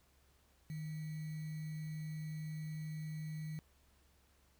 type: tone with sample-and-hold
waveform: sine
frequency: 155.6 Hz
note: D#3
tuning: in tune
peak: -40 dBFS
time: 0.7-3.59 s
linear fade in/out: 0 ms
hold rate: 2100 Hz
effects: added 68 Hz sine -70 dBFS peak until 4.59 s + pink hiss -72 dBFS RMS until 4.59 s